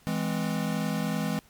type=chord; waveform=square; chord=E augmented; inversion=none; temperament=equal with one note detuned; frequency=164.81 / 207.7 / 257.9 Hz; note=E3 / G#3 / B#3; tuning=0 / 0 / -25 cents; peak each=-31 / -31 / -34 dBFS; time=0.07-1.39 s; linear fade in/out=0 ms; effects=pink hiss -59 dBFS RMS until 1.49 s + MP3 96 kbps